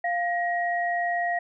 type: tone pair together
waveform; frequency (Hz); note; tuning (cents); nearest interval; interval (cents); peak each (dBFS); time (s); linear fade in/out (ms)
sine; 698.5 / 1891.9; F5 / A#6; 0 / +25; octave + perfect fourth; 1725; -25 / -28; 0.04-1.39; 5
effects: none